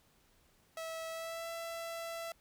sawtooth tone with pitch glide, 650 to 667.1 Hz, E5 to E5, -24 to +20 cents, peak -36 dBFS, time 0.77-2.32 s, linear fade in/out 2 ms, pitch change +44 cents, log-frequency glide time 1.09-1.48 s, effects pink hiss -69 dBFS RMS until 2.4 s

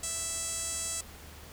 sawtooth tone with band-pass filter, 660 Hz, E5, 2 cents sharp, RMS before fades -35 dBFS, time 0.03-1.01 s, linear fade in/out 5 ms, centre 8000 Hz, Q 3.8, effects added 75 Hz sine -50 dBFS peak until 1.52 s + pink hiss -50 dBFS RMS until 1.52 s

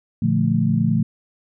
sine chord, Bb major seventh, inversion none, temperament equal with one note detuned, 116.54 / 146.83 / 173.81 / 220 Hz, Bb2 / D3 / F3 / A3, 0 / 0 / -8 / 0 cents, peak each -22 / -22 / -21 / -20 dBFS, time 0.22-1.03 s, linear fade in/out 5 ms, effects none

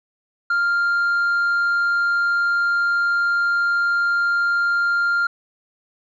sine tone with tanh clipping, 1396.9 Hz, F6, in tune, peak -17 dBFS, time 0.5-5.27 s, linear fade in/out 5 ms, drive 2 dB, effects none

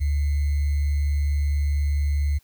sine tone with sample-and-hold, 72.2 Hz, D2, 29 cents flat, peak -19 dBFS, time 0-2.39 s, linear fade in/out 20 ms, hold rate 2100 Hz, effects white hiss -62 dBFS RMS until 2.43 s

